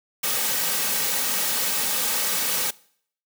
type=noise with comb filter; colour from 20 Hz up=white; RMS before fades=-24 dBFS; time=0.23-2.71 s; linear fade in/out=10 ms; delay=2.9 ms; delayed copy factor=-0.6; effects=noise-tail reverb RT60 0.6 s tail -22 dB re dry + high-pass 200 Hz 12 dB/octave